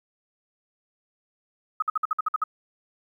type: tone bursts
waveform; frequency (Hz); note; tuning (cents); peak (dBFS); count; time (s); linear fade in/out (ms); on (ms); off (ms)
sine; 1264; D#6; +27; -20; 9; 1.8-2.439; 5; 23; 54
effects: 10-bit